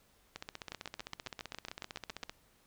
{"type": "two click trains", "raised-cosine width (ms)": 0.2, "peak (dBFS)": [-24, -23], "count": [31, 12], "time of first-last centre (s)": [[0.36, 2.295], [0.72, 2.235]], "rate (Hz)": [15.5, 7.26], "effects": ["pink hiss -68 dBFS RMS until 2.66 s"]}